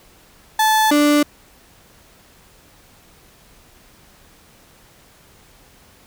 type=tone pair in turn; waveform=35% pulse; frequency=870 / 294 Hz; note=A5 / D4; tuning=-20 / +2 cents; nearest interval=octave + perfect fifth; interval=1878 cents; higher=first; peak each=-11 / -10 dBFS; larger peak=second; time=0.59-0.91 / 0.91-1.23 s; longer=neither; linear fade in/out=5 ms; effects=pink hiss -50 dBFS RMS until 6.06 s